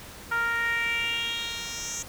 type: tone with band-pass filter sweep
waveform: 10% pulse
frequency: 465.5 Hz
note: A#4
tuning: 2 cents flat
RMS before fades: -29 dBFS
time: 0.31-2.03 s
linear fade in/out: 10 ms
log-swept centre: 1300 to 6700 Hz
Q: 3.9
effects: pink hiss -44 dBFS RMS until 2.08 s